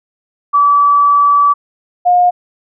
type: tone pair in turn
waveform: sine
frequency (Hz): 1151 / 714.3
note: D6 / F5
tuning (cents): -35 / +39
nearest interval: minor sixth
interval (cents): 826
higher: first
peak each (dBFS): -6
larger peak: neither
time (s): 0.53-1.54 / 2.05-2.31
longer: first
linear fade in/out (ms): 20
effects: none